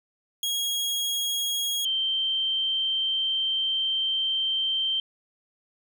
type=tone pair in turn; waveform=sawtooth / sine; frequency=3296 / 3131 Hz; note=G#7 / G7; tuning=-14 / -3 cents; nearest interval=minor second; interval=89 cents; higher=first; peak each=-22 / -23 dBFS; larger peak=first; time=0.43-1.85 / 1.85-5 s; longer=second; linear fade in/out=2 ms; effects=none